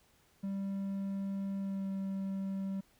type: tone with pitch glide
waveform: triangle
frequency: 196 to 193.75 Hz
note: G3 to G3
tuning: 0 to -20 cents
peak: -32 dBFS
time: 0.43-2.81 s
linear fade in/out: 10 ms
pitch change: -20 cents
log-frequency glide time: 1.58-1.89 s
effects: pink hiss -68 dBFS RMS until 2.99 s